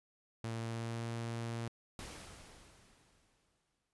sawtooth tone with pitch glide, 114 to 115.99 Hz, A#2 to A#2, -38 to -8 cents, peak -34 dBFS, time 0.44-1.68 s, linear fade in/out 0 ms, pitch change +30 cents, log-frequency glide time 0.55-1.06 s
pink noise with exponential decay, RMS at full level -46 dBFS, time 1.99-3.93 s, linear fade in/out 1 ms, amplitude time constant 420 ms
effects resampled to 24000 Hz

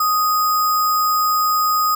sine tone with sample-and-hold, 1244.5 Hz, D#6, in tune, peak -14 dBFS, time 0-1.95 s, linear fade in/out 5 ms, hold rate 6300 Hz, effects none

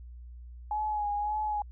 sine tone with vibrato, 838 Hz, G#5, 15 cents sharp, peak -28 dBFS, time 0.71-1.62 s, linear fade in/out 2 ms, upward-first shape sine, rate 1.8 Hz, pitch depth 34 cents each way, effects added 60 Hz sine -43 dBFS peak until 1.71 s

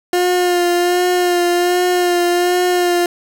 30% pulse tone with vibrato, 354.8 Hz, F4, 27 cents sharp, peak -10 dBFS, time 0.13-3.06 s, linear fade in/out 2 ms, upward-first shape sine, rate 1.3 Hz, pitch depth 24 cents each way, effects 7-bit

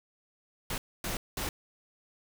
pink noise bursts at uneven times, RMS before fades -34 dBFS, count 3, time 0.7-0.78 / 1.04-1.17 / 1.37-1.49 s, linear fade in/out 2 ms, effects none

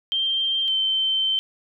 sine tone pair in turn, 3157 / 3101 Hz, G7 / G7, +12 / -19 cents, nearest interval unison, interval 31 cents, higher first, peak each -20 / -19 dBFS, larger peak second, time 0.12-0.68 / 0.68-1.39 s, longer second, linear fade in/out 0 ms, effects none

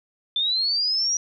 sine linear sweep, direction up, 3520 to 5800 Hz, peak -20 dBFS, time 0.36-1.17 s, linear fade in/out 2 ms, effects none

